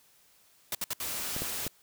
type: noise bursts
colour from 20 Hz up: white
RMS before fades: -32 dBFS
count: 3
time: 0.72-0.933 s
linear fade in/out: 2 ms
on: 29 ms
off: 63 ms
type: noise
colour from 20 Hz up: white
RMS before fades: -35 dBFS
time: 1-1.68 s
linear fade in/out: 2 ms
type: clicks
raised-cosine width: 2 ms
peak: -23 dBFS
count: 3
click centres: 1.365 / 1.42 / 1.666 s
effects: white hiss -63 dBFS RMS until 1.82 s